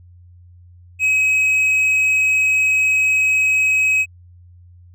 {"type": "tone with hard clipping", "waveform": "sine", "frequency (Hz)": 2546, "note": "D#7", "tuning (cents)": 39, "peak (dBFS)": -14, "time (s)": [0.99, 4.06], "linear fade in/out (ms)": 50, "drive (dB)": 3, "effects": ["added 88 Hz sine -42 dBFS peak until 4.94 s"]}